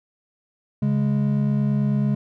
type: tone pair together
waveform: triangle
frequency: 138.4 / 207.4 Hz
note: C#3 / G#3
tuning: -2 / -2 cents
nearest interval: perfect fifth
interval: 700 cents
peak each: -19 dBFS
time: 0.82-2.15 s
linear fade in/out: 5 ms
effects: none